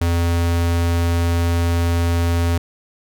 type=tone; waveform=square; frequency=85.2 Hz; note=F2; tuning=42 cents flat; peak=-16 dBFS; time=0.01-2.58 s; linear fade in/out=5 ms; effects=none